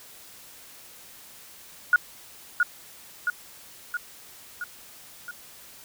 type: tone with echo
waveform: sine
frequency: 1445 Hz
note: F#6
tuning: 41 cents flat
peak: -13 dBFS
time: 1.93-1.96 s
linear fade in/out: 2 ms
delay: 670 ms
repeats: 5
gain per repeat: -4 dB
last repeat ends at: 5.31 s
effects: white hiss -48 dBFS RMS until 5.84 s